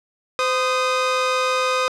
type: tone pair together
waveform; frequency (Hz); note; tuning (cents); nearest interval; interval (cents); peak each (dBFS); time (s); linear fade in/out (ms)
sawtooth; 514 / 1241.7; C5 / D#6; -31 / -4; octave + minor third; 1527; -17 / -17; 0.39-1.88; 0
effects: low-pass 6000 Hz 12 dB/octave